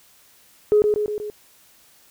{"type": "tone with echo", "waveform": "sine", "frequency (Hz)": 420, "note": "G#4", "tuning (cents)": 19, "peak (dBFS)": -11, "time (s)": [0.72, 0.82], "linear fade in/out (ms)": 0, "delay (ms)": 120, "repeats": 4, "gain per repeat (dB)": -4, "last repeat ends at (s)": 1.3, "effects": ["tanh soft clip ceiling -7 dBFS", "white hiss -54 dBFS RMS until 2.1 s"]}